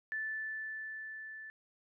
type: tone with level ramp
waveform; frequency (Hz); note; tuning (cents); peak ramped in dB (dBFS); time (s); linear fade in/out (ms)
sine; 1754; A6; -6; -34 to -45; 0.12-1.5; 0
effects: none